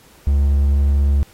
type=tone; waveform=triangle; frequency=70.4 Hz; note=C#2; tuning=27 cents sharp; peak=-10 dBFS; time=0.27-1.23 s; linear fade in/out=0 ms; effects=pink hiss -49 dBFS RMS until 1.33 s + AAC 48 kbps